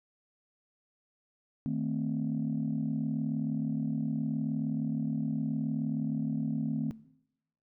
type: chord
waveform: sine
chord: A diminished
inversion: second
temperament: equal with one note detuned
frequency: 155.56 / 222.4 / 261.6 Hz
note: Eb3 / A3 / C4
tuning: 0 / +19 / 0 cents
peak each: -33 dBFS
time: 1.66-6.91 s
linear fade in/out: 0 ms
effects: noise-tail reverb RT60 0.8 s tail -19 dB re dry + tanh soft clip ceiling -22 dBFS